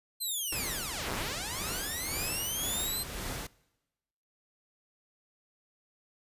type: linear two-way sweep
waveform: 5% pulse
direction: down then up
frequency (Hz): 4186 to 104.8 to 4186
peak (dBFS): -24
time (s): 0.2-3.04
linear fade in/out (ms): 20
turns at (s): 1.11
type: noise with tremolo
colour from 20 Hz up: pink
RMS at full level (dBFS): -37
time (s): 0.52-3.47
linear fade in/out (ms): 5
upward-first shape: sine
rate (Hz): 1.9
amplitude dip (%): 45
effects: noise-tail reverb RT60 1.0 s tail -23 dB re dry + resampled to 32000 Hz